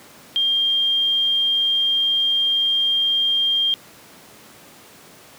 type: tone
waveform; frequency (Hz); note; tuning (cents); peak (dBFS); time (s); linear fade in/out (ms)
sine; 3201; G7; +36; -16; 0.36-3.74; 0
effects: pink hiss -45 dBFS RMS until 5.38 s + high-pass 150 Hz 12 dB/octave